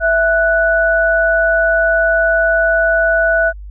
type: tone pair together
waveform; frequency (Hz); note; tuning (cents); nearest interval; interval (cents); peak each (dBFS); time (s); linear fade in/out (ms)
sine; 659.3 / 1480.1; E5 / F#6; 0 / 0; octave + major second; 1400; -13; 0-3.53; 50
effects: added 50 Hz sine -28 dBFS peak until 3.7 s